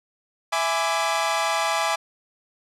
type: chord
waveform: sawtooth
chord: E dominant seventh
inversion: none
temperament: equal with one note detuned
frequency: 659.3 / 830.6 / 1005 / 1174.7 Hz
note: E5 / G#5 / B5 / D6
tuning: 0 / 0 / +30 / 0 cents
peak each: -23 / -22 / -25 / -23 dBFS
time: 0.52-1.96 s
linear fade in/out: 10 ms
effects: low-pass 9000 Hz 12 dB/octave